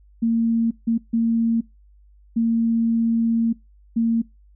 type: tone bursts at uneven times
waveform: sine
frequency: 229.1 Hz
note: A#3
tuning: 30 cents flat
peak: -16 dBFS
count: 5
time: 0.22-0.71 / 0.87-0.98 / 1.13-1.61 / 2.36-3.53 / 3.96-4.22 s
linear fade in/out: 10 ms
effects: noise-tail reverb RT60 0.2 s tail -23 dB re dry + added 50 Hz sine -49 dBFS peak until 4.55 s